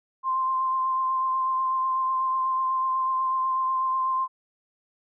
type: tone with vibrato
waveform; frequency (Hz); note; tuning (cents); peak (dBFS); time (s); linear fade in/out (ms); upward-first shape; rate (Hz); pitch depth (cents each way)
sine; 1046.5; C6; 0; -22; 0.23-4.28; 50; triangle; 8.1; 18
effects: none